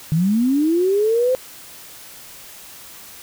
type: linear sweep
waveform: sine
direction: up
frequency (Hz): 150 to 521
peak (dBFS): -14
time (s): 0.12-1.35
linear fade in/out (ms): 0
effects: white hiss -40 dBFS RMS until 3.22 s